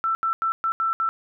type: tone bursts at uneven times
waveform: sine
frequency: 1333 Hz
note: E6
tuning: 19 cents sharp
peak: -20 dBFS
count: 6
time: 0.04-0.15 / 0.23-0.33 / 0.42-0.52 / 0.64-0.72 / 0.8-0.93 / 1-1.09 s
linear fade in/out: 0 ms
effects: none